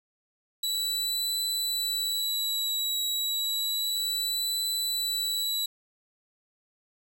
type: tone with vibrato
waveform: sawtooth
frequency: 3933 Hz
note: B7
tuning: 8 cents flat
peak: -24 dBFS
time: 0.63-5.66 s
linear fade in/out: 5 ms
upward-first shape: triangle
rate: 0.31 Hz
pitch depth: 24 cents each way
effects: none